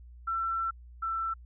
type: tone pair in turn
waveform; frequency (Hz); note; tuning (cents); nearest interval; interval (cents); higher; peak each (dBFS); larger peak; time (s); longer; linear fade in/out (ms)
sine; 1344 / 1335.5; E6 / E6; +33 / +22; unison; 11; first; -28 / -29; first; 0.27-0.71 / 1.02-1.34; first; 10
effects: added 60 Hz sine -47 dBFS peak until 1.45 s